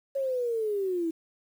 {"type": "linear sweep", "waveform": "sine", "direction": "down", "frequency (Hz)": [554.4, 320], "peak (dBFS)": -26, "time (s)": [0.15, 1.11], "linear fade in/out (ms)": 10, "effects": ["9-bit"]}